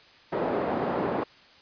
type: band-pass noise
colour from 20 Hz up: pink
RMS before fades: -28 dBFS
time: 0.32-1.24 s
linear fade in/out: 10 ms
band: 290 to 820 Hz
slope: 12 dB/octave
effects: white hiss -54 dBFS RMS until 1.61 s + resampled to 11025 Hz